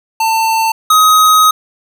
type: tone pair in turn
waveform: square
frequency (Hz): 894 / 1261.2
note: A5 / D#6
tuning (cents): +27 / +23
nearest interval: tritone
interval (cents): 596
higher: second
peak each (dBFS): -11 / -6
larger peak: second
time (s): 0.2-0.72 / 0.9-1.51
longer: second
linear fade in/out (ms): 5
effects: none